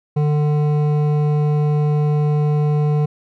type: tone with hard clipping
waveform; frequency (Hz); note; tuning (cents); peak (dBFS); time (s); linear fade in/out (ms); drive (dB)
sine; 149; D3; +25; -16; 0.16-3.06; 10; 11
effects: none